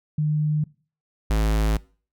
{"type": "tone pair in turn", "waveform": ["sine", "square"], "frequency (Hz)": [151.6, 53.6], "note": ["D#3", "A1"], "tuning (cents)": [-45, -45], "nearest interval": "octave + tritone", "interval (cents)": 1800, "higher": "first", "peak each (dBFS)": -19, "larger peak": "neither", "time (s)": [[0.18, 0.64], [1.3, 1.77]], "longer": "second", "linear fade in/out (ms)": 5, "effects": ["noise-tail reverb RT60 0.4 s tail -22 dB re dry"]}